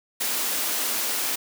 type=high-pass noise; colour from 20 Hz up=white; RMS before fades=-26 dBFS; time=0.2-1.36 s; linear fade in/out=10 ms; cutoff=210 Hz; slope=48 dB/octave; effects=none